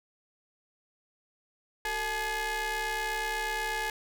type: ring-modulated tone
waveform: sawtooth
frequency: 415.3 Hz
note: G#4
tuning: in tune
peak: -23 dBFS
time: 1.85-3.9 s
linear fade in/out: 2 ms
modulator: 1280 Hz
effects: none